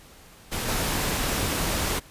pink noise with level steps, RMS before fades -29 / -26 dBFS, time 0.51-2 s, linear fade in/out 20 ms, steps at 0.68 s, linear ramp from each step 10 ms, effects pink hiss -50 dBFS RMS until 2.1 s + resampled to 32000 Hz

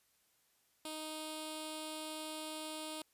5% pulse tone with notch filter, 311.1 Hz, D#4, in tune, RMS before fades -44 dBFS, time 0.85-3.02 s, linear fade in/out 2 ms, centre 1800 Hz, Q 0.66, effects white hiss -74 dBFS RMS until 3.13 s + resampled to 32000 Hz

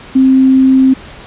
sine tone, 263.3 Hz, C4, 11 cents sharp, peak -4 dBFS, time 0.15-0.94 s, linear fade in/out 10 ms, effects pink hiss -33 dBFS RMS until 1.26 s + resampled to 8000 Hz

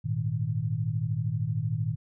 sine chord, Ab suspended second, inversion none, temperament just, 103.83 / 116.8 / 155.74 Hz, Ab2 / Bb2 / Eb3, 0 / +4 / +2 cents, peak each -32 / -29 / -31 dBFS, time 0.04-1.96 s, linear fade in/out 20 ms, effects none

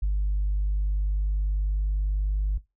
sine tone, 50.1 Hz, G1, 38 cents sharp, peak -20 dBFS, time 0.02-2.58 s, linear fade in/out 10 ms, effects noise-tail reverb RT60 0.2 s tail -19 dB re dry + tanh soft clip ceiling -19 dBFS

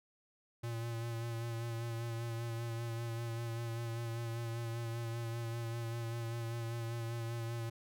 square tone with vibrato, 116.1 Hz, A#2, 7 cents flat, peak -38 dBFS, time 0.63-7.7 s, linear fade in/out 10 ms, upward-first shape sine, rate 5.1 Hz, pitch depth 27 cents each way, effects none

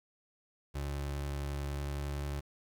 30% pulse tone with pitch glide, 70.8 to 71.42 Hz, C#2 to D2, +37 to -48 cents, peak -32 dBFS, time 0.74-2.41 s, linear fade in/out 20 ms, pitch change +15 cents, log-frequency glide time 1.63-2.23 s, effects 10-bit

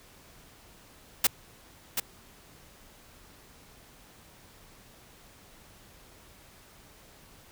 white noise with echo, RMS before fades -21 dBFS, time 1.24-1.27 s, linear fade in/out 5 ms, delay 730 ms, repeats 1, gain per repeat -7 dB, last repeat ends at 2 s, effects pink hiss -55 dBFS RMS until 7.51 s

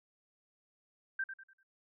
sine tone with echo, 1568 Hz, G6, in tune, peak -32 dBFS, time 1.19-1.24 s, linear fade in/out 5 ms, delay 98 ms, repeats 4, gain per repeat -9 dB, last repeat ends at 1.632 s, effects none

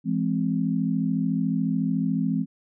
sine chord, E augmented, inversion none, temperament equal with one note detuned, 167.69 / 207.7 / 261.6 Hz, E3 / G#3 / B#3, +30 / 0 / 0 cents, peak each -26 dBFS, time 0.04-2.46 s, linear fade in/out 50 ms, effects none

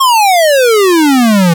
square exponential sweep, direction down, 1100 to 162.6 Hz, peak -6 dBFS, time 0-1.54 s, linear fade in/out 10 ms, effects none

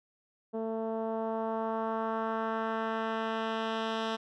10% pulse tone with low-pass filter sweep, 223.1 Hz, A3, 24 cents sharp, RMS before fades -33 dBFS, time 0.53-4.17 s, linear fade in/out 20 ms, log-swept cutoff 510 to 3900 Hz, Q 1.3, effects none

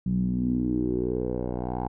10% pulse tone with low-pass filter sweep, 61.5 Hz, B1, 7 cents flat, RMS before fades -27 dBFS, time 0.06-1.88 s, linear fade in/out 5 ms, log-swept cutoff 170 to 820 Hz, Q 5.3, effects none

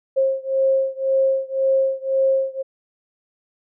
sine beating tone pair, 534 / 535.9 Hz, C5 / C5, +35 / +41 cents, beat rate 1.9 Hz, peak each -19 / -20 dBFS, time 0.16-2.63 s, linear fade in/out 20 ms, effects none

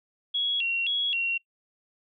sine tone with vibrato, 3025 Hz, F#7, 38 cents sharp, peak -24 dBFS, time 0.34-1.38 s, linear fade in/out 10 ms, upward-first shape square, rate 1.9 Hz, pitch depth 170 cents each way, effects noise-tail reverb RT60 0.1 s tail -21 dB re dry

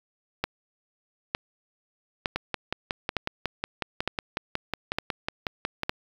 two click trains, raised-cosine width 0.3 ms, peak -9 / -11 dBFS, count 7 / 20, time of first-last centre 0.44-5.895 / 2.36-5.833 s, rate 1.1 / 5.47 Hz, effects 7-bit

